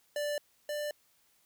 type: tone pair in turn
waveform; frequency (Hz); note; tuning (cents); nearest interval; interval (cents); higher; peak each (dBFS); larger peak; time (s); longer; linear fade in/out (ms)
square; 587.3 / 592.1; D5 / D5; 0 / +14; unison; 14; second; -32 / -34; first; 0.16-0.38 / 0.69-0.91; neither; 2
effects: white hiss -69 dBFS RMS until 1.45 s